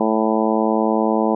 harmonic tone, 110 Hz, A2, in tune, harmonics 2 / 3 / 4 / 5 / 6 / 7 / 8 / 9, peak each -20 / -22 / -23 / -24 / -25 / -25 / -26 / -27 dBFS, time 0-1.35 s, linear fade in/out 5 ms, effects none

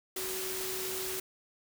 sine tone in noise, 375.8 Hz, F#4, 27 cents sharp, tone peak -39 dBFS, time 0.16-1.2 s, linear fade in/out 5 ms, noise white, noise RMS -37 dBFS, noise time 0.16-1.2 s, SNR -5 dB, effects none

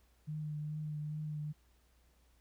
sine tone with vibrato, 151.6 Hz, D#3, 45 cents flat, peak -37 dBFS, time 0.27-1.53 s, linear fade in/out 20 ms, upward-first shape triangle, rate 2.4 Hz, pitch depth 26 cents each way, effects added 60 Hz sine -67 dBFS peak until 2.4 s + pink hiss -73 dBFS RMS until 2.4 s

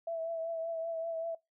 sine tone with vibrato, 659.3 Hz, E5, in tune, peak -33 dBFS, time 0.07-1.35 s, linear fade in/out 5 ms, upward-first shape triangle, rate 5.2 Hz, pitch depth 33 cents each way, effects noise-tail reverb RT60 0.2 s tail -23 dB re dry

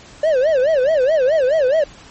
triangle tone with vibrato, 570 Hz, C#5, 48 cents sharp, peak -10 dBFS, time 0.23-1.84 s, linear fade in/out 5 ms, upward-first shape sine, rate 4.7 Hz, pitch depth 230 cents each way, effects pink hiss -42 dBFS RMS until 2.1 s + MP3 32 kbps

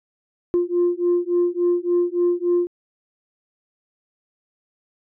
sine beating tone pair, 349.2 / 352.7 Hz, F4 / F4, 0 / +17 cents, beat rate 3.5 Hz, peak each -19 dBFS, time 0.54-2.67 s, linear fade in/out 0 ms, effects tanh soft clip ceiling -12 dBFS

